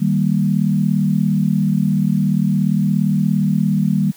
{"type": "chord", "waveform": "sine", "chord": "Eb major", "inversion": "none", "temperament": "equal", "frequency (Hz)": [155.56, 196, 233.1], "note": ["Eb3", "G3", "Bb3"], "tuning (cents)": [0, 0, 0], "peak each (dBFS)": [-18, -16, -21], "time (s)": [0, 4.12], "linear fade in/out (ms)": 20, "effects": ["white hiss -46 dBFS RMS until 4.16 s"]}